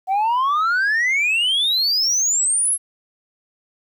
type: exponential sweep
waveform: sine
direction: up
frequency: 740 to 11175 Hz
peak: -13 dBFS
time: 0.07-2.78 s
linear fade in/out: 50 ms
effects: tanh soft clip ceiling -15 dBFS + 9-bit